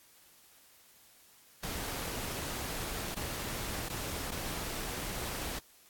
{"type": "noise with dropouts", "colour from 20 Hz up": "pink", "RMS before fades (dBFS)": -38, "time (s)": [1.63, 5.59], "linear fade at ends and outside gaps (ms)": 5, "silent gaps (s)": [[3.147, 3.165], [3.887, 3.898], [4.309, 4.317]], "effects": ["white hiss -61 dBFS RMS until 5.89 s", "AAC 64 kbps"]}